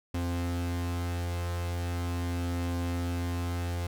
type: tone pair together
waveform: 45% pulse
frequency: 86.8 / 260.8 Hz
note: F2 / C4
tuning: -10 / -5 cents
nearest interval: octave + perfect fifth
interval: 1905 cents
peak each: -30 / -39 dBFS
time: 0.14-3.87 s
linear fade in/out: 5 ms
effects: none

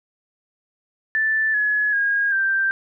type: tone with pitch steps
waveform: sine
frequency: 1760 / 1695.1 / 1632.7 / 1572.5 Hz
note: A6 / G#6 / G#6 / G6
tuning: 0 / +35 / -30 / +5 cents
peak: -17 dBFS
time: 1.15-2.71 s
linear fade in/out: 0 ms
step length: 390 ms
effects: none

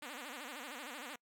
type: tone with vibrato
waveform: 5% pulse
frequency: 268.9 Hz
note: C4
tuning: 47 cents sharp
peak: -33 dBFS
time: 0.02-1.16 s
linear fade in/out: 5 ms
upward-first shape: sine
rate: 13 Hz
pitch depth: 220 cents each way
effects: noise-tail reverb RT60 0.1 s tail -26 dB re dry

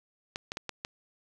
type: clicks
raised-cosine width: 0.2 ms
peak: -17 dBFS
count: 5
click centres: 0.359 / 0.519 / 0.571 / 0.693 / 0.849 s
effects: none

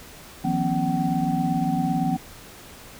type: tone cluster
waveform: sine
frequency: 161.6 / 179.3 / 240.9 / 268.7 / 759 Hz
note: E3 / F3 / B3 / C4 / F#5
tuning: -34 / +46 / -43 / +46 / +44 cents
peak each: -27 dBFS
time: 0.44-2.17 s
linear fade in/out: 10 ms
effects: pink hiss -44 dBFS RMS until 2.99 s

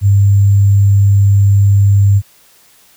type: tone with sample-and-hold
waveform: sine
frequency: 99.8 Hz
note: G2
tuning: 32 cents sharp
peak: -5 dBFS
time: 0.01-2.22 s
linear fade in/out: 50 ms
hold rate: 7350 Hz
effects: white hiss -47 dBFS RMS until 2.96 s

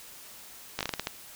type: slowing click train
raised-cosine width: 0.2 ms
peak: -12 dBFS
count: 8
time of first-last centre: 0.79-1.071 s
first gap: 17 ms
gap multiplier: 1.28
effects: white hiss -48 dBFS RMS until 1.35 s

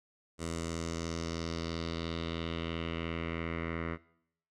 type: tone with low-pass filter sweep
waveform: 10% pulse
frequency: 83 Hz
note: E2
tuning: 12 cents sharp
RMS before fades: -37 dBFS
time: 0.38-3.98 s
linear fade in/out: 50 ms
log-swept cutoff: 8400 to 1800 Hz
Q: 2.6
effects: noise-tail reverb RT60 0.7 s tail -20 dB re dry

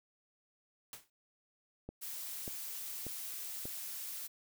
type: noise with exponential decay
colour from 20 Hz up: white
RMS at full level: -44 dBFS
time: 0.93-1.1 s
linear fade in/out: 1 ms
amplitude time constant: 36 ms
type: click train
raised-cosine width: 2 ms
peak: -30 dBFS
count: 4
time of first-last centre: 1.89-3.655 s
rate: 1.7 Hz
type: noise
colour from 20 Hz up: blue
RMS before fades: -43 dBFS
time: 2.01-4.28 s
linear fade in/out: 20 ms
effects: none

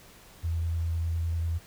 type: tone with vibrato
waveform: sine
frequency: 83 Hz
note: E2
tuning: 12 cents sharp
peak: -26 dBFS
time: 0.43-1.59 s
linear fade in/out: 20 ms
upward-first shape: sine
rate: 9.9 Hz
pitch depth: 13 cents each way
effects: pink hiss -53 dBFS RMS until 1.66 s

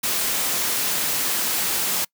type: high-pass noise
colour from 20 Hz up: white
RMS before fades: -23 dBFS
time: 0.03-2.05 s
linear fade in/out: 10 ms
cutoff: 120 Hz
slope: 12 dB/octave
effects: noise-tail reverb RT60 0.1 s tail -26 dB re dry

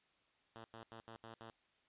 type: tone bursts at uneven times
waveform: 5% pulse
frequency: 113.4 Hz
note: A#2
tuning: 47 cents flat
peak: -40 dBFS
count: 6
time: 0.56-0.64 / 0.74-0.83 / 0.92-1 / 1.08-1.16 / 1.24-1.34 / 1.41-1.5 s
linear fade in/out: 0 ms
effects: white hiss -75 dBFS RMS until 1.88 s + resampled to 8000 Hz

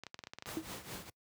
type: clicks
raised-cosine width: 0.2 ms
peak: -27 dBFS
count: 11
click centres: 0.036 / 0.067 / 0.144 / 0.191 / 0.238 / 0.271 / 0.335 / 0.386 / 0.424 / 0.459 / 0.49 s
type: noise with tremolo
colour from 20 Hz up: pink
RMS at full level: -42 dBFS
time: 0.46-1.1 s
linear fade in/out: 5 ms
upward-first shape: triangle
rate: 4.7 Hz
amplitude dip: 80%
type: tone with exponential decay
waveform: sine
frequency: 320 Hz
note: D#4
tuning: 49 cents sharp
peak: -29 dBFS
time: 0.57-0.68 s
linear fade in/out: 0 ms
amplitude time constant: 22 ms
effects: noise-tail reverb RT60 0.1 s tail -24 dB re dry + high-pass 80 Hz 12 dB/octave

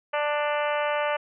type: harmonic tone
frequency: 295.2 Hz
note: D4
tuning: 9 cents sharp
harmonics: 2 / 3 / 4 / 5 / 6 / 7 / 8 / 9 / 10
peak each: -26 / -30 / -32 / -34 / -36 / -37 / -38 / -39 / -40 dBFS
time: 0.13-1.17 s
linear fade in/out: 10 ms
effects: none

